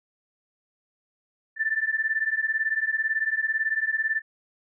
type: beating tone pair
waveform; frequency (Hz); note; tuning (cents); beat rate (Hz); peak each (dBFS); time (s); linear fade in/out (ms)
sine; 1760 / 1778; A6 / A6; 0 / +18; 18; -26; 1.56-4.22; 50
effects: none